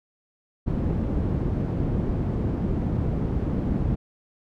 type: low-pass noise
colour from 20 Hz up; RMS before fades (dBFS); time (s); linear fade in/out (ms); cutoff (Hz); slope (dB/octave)
white; -25; 0.66-3.96; 20; 200; 12
effects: none